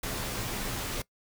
pink noise with comb filter, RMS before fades -34 dBFS, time 0.03-1.02 s, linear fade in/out 5 ms, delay 13 ms, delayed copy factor -0.55, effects noise-tail reverb RT60 0.1 s tail -21 dB re dry

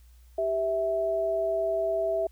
sine tone pair together, 392 / 655.1 Hz, G4 / E5, 0 / -11 cents, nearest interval major sixth, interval 889 cents, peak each -31 / -25 dBFS, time 0.38-2.27 s, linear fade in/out 5 ms, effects added 60 Hz sine -51 dBFS peak until 2.31 s + white hiss -66 dBFS RMS until 2.31 s

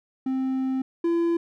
triangle tone pair in turn, 262.6 / 338.2 Hz, C4 / E4, +6 / +44 cents, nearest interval major third, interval 438 cents, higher second, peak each -21 / -18 dBFS, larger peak second, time 0.26-0.82 / 1.04-1.37 s, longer first, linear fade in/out 5 ms, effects none

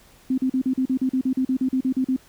sine tone bursts, 260 Hz, C4, 11 cents flat, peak -18 dBFS, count 16, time 0.3-2.164 s, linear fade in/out 5 ms, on 79 ms, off 40 ms, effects pink hiss -53 dBFS RMS until 2.28 s

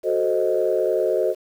sine chord, F# diminished seventh, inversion none, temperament equal, 370 / 440 / 523.3 / 622.3 Hz, F#4 / A4 / C5 / Eb5, 0 / 0 / 0 / 0 cents, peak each -23 dBFS, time 0.03-1.35 s, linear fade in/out 50 ms, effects tanh soft clip ceiling -8 dBFS + 8-bit

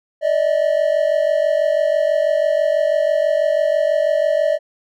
triangle tone pair together, 587 / 633.1 Hz, D5 / D#5, -1 / +30 cents, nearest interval minor second, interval 131 cents, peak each -15 dBFS, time 0.21-4.59 s, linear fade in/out 50 ms, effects none

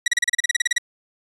sawtooth tone bursts, 1921 Hz, B6, 48 cents flat, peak -12 dBFS, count 14, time 0.06-0.782 s, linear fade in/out 5 ms, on 20 ms, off 34 ms, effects resampled to 24000 Hz

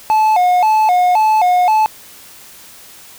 triangle tone with vibrato, 791 Hz, G5, 15 cents sharp, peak -7 dBFS, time 0.1-1.86 s, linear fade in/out 0 ms, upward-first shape square, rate 1.9 Hz, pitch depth 160 cents each way, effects white hiss -39 dBFS RMS until 3.18 s

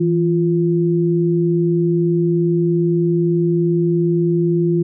sine tone pair together, 164.81 / 347.2 Hz, E3 / F4, 0 / -10 cents, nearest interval octave + minor second, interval 1290 cents, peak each -16 dBFS, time 0-4.83 s, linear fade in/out 10 ms, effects none

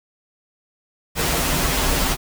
pink noise with comb filter, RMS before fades -20 dBFS, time 1.15-2.17 s, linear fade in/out 50 ms, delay 9.4 ms, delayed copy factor -0.7, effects none

